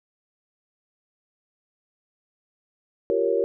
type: chord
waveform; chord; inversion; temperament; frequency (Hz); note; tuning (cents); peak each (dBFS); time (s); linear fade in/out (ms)
sine; G half-diminished seventh; third; equal; 349.2 / 392 / 466.2 / 554.4; F4 / G4 / Bb4 / Db5; 0 / 0 / 0 / 0; -28 / -25 / -23 / -26; 3.1-3.44; 0
effects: none